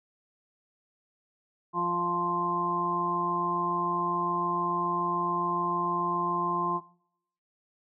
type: harmonic tone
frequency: 174.61 Hz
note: F3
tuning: in tune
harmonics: 1 / 2 / 4 / 5 / 6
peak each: -36 / -34 / -38 / -36 / -27 dBFS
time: 1.73-6.81 s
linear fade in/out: 50 ms
effects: noise-tail reverb RT60 0.7 s tail -20 dB re dry

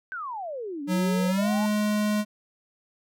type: exponential two-way sweep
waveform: sine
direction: down then up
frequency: 1571 to 277.2 to 894 Hz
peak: -31 dBFS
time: 0.12-1.66 s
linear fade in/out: 0 ms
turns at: 0.83 s
type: tone with pitch glide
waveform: square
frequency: 184 to 210.1 Hz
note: F#3 to G#3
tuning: -9 to +20 cents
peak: -23 dBFS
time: 0.87-2.25 s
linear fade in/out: 50 ms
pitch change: +229 cents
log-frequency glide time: 1.28-1.49 s
effects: none

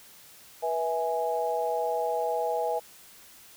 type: tone cluster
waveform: sine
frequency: 487.8 / 652 / 830 Hz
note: B4 / E5 / G#5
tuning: -21 / -19 / -1 cents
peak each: -30 dBFS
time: 0.62-2.8 s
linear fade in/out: 20 ms
effects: white hiss -52 dBFS RMS until 3.56 s

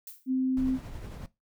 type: noise with exponential decay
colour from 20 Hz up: violet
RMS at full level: -39 dBFS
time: 0.07-0.3 s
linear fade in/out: 2 ms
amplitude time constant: 50 ms
type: tone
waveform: sine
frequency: 259.9 Hz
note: C4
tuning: 11 cents flat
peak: -24 dBFS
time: 0.26-0.79 s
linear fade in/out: 50 ms
type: noise with tremolo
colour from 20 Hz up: brown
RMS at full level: -38 dBFS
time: 0.57-1.26 s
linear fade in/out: 0 ms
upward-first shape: triangle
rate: 11 Hz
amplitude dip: 40%
effects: noise-tail reverb RT60 0.2 s tail -18 dB re dry

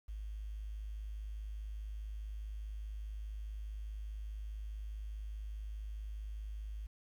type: tone with quantisation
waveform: sine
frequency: 52.4 Hz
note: G#1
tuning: 16 cents sharp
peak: -40 dBFS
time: 0.08-6.87 s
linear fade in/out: 10 ms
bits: 11
effects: none

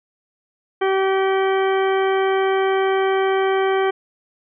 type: harmonic tone with a mistuned harmonic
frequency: 384.7 Hz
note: G4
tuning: 33 cents flat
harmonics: 1 / 2 / 3 / 4 / 5 / 6 / 8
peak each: -17 / -23 / -27 / -29 / -31 / -33 / -35 dBFS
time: 0.81-3.91 s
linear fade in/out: 10 ms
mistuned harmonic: 8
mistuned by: +29 cents
effects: none

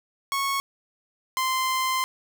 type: tone pair in turn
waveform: sawtooth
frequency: 1102 / 1040.1 Hz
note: C#6 / C6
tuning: -11 / -11 cents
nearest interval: minor second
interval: 100 cents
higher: first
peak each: -20 / -19 dBFS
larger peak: second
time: 0.32-0.6 / 1.37-2.04 s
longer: second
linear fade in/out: 0 ms
effects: none

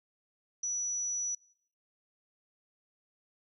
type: tone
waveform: sine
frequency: 5900 Hz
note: F#8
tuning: 6 cents flat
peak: -31 dBFS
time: 0.63-1.35 s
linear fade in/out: 5 ms
effects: noise-tail reverb RT60 0.6 s tail -21 dB re dry

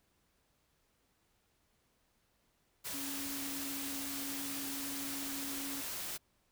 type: tone in noise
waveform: sine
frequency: 277.2 Hz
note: C#4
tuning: in tune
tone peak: -43 dBFS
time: 2.93-5.82 s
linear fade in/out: 20 ms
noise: white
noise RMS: -41 dBFS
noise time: 2.84-6.18 s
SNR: -5 dB
effects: pink hiss -75 dBFS RMS until 6.51 s

